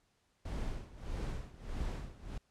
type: noise with tremolo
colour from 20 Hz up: brown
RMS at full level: -37 dBFS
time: 0.45-2.38 s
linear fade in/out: 5 ms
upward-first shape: sine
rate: 1.6 Hz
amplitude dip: 85%
effects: pink hiss -75 dBFS RMS until 2.5 s + low-pass 9000 Hz 12 dB/octave